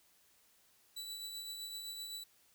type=tone with tremolo; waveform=sawtooth; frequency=3951 Hz; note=B7; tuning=in tune; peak=-38 dBFS; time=0.96-2.24 s; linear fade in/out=10 ms; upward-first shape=triangle; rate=7.8 Hz; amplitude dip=40%; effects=white hiss -69 dBFS RMS until 2.54 s